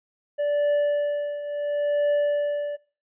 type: tone with tremolo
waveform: triangle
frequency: 583 Hz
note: D5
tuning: 13 cents flat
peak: -16 dBFS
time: 0.38-2.77 s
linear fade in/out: 20 ms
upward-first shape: triangle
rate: 0.72 Hz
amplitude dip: 75%
effects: noise-tail reverb RT60 0.4 s tail -21 dB re dry + resampled to 8000 Hz